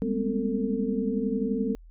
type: tone cluster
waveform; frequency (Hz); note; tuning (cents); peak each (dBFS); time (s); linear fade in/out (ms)
sine; 198.7 / 210 / 242.1 / 262.8 / 449.1; G3 / G#3 / B3 / C4 / A4; +24 / +19 / -34 / +8 / +35; -31; 0.02-1.75; 0
effects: added 41 Hz sine -46 dBFS peak until 1.9 s